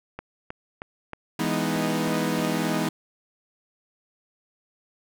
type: click train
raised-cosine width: 0.5 ms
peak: -19 dBFS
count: 8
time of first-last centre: 0.19-2.391 s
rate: 3.18 Hz
type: chord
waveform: sawtooth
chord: E major seventh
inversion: none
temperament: equal with one note detuned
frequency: 164.81 / 206.3 / 246.9 / 311.1 Hz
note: E3 / G#3 / B3 / D#4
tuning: 0 / -11 / 0 / 0 cents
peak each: -25 dBFS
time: 1.39-2.89 s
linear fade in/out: 5 ms
effects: none